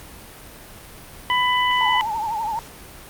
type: harmonic tone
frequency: 996 Hz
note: B5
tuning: 14 cents sharp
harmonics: 1 / 2 / 3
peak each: -19 / -22 / -24 dBFS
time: 1.3-2.01 s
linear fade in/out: 0 ms
type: tone with vibrato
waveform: sine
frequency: 880 Hz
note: A5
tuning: in tune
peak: -22 dBFS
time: 1.81-2.59 s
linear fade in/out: 0 ms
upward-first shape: triangle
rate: 12 Hz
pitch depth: 110 cents each way
effects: pink hiss -41 dBFS RMS until 3.09 s + Opus 48 kbps